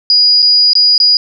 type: tone with dropouts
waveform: sine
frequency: 4900 Hz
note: D#8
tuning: 27 cents flat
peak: -5 dBFS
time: 0.1-1.17 s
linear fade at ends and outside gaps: 1 ms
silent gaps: 0.421-0.426 / 0.733-0.753 / 0.979-1.001 s
effects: none